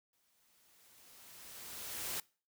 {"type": "noise with exponential growth", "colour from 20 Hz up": "white", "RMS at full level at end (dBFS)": -38, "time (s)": [0.13, 2.2], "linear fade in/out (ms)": 2, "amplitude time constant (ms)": 450, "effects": ["noise-tail reverb RT60 0.4 s tail -24 dB re dry"]}